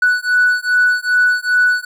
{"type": "beating tone pair", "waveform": "triangle", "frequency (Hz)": [1480, 1482.5], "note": ["F#6", "F#6"], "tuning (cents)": [0, 3], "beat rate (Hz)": 2.5, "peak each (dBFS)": -12, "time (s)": [0.02, 1.85], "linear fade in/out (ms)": 5, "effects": ["tanh soft clip ceiling -4 dBFS"]}